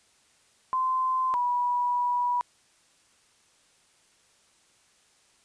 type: tone pair in turn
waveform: sine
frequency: 1034 / 976 Hz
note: C6 / B5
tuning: -21 / -21 cents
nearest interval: minor second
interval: 100 cents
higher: first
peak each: -23 dBFS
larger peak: neither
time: 0.73-1.34 / 1.34-2.41 s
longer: second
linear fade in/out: 0 ms
effects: white hiss -63 dBFS RMS until 5.44 s + resampled to 22050 Hz